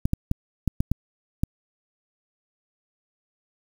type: clicks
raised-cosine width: 5 ms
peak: -9 dBFS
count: 7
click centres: 0.055 / 0.134 / 0.314 / 0.677 / 0.805 / 0.916 / 1.435 s
effects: 7-bit